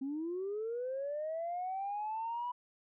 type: linear sweep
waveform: sine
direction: up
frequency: 261.6 to 987.8 Hz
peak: -34 dBFS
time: 0.01-2.52 s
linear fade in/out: 10 ms
effects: tanh soft clip ceiling -31 dBFS